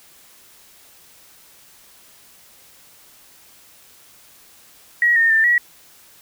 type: tone with pitch steps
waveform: sine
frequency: 1907 / 1831 / 1786 / 1922 Hz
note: A#6 / A#6 / A6 / B6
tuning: +39 / -32 / +25 / -48 cents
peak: -12 dBFS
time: 5.02-5.58 s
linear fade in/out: 2 ms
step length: 140 ms
effects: white hiss -49 dBFS RMS until 6.21 s